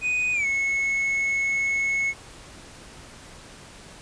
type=tone with pitch glide; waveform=triangle; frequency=2489 to 2192 Hz; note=D#7 to C#7; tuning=0 to -20 cents; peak=-20 dBFS; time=0.01-2.14 s; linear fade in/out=50 ms; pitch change=-220 cents; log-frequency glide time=0.33-0.46 s; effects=pink hiss -45 dBFS RMS until 4.01 s + resampled to 22050 Hz